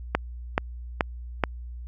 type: click train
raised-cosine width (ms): 0.5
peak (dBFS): -5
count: 4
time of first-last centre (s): 0.15-1.438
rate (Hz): 2.33
effects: added 60 Hz sine -35 dBFS peak until 1.87 s